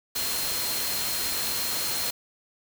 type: tone in noise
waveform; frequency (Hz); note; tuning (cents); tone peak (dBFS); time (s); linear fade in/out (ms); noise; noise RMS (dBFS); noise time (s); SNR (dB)
sine; 4200; C8; +6; -33; 0.15-2.11; 10; white; -29; 0.15-2.11; -7
effects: none